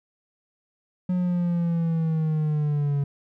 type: linear sweep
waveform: triangle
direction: down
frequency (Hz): 182 to 140.7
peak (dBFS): -19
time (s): 1.09-3.04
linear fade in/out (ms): 5
effects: none